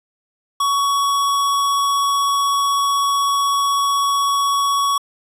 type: tone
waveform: square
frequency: 1121 Hz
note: C#6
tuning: 19 cents sharp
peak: -16 dBFS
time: 0.6-4.98 s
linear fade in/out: 5 ms
effects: resampled to 32000 Hz